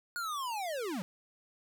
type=linear sweep; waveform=square; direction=down; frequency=1458 to 164.81 Hz; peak=-35 dBFS; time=0.16-1.02 s; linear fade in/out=0 ms; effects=none